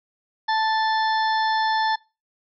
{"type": "harmonic tone with a mistuned harmonic", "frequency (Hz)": 880, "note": "A5", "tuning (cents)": 0, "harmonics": [1, 2, 4, 5, 6], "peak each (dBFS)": [-20, -26, -32, -34, -36], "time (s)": [0.48, 1.96], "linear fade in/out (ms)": 10, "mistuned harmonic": 5, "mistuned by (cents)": -55, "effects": ["noise-tail reverb RT60 0.3 s tail -25 dB re dry"]}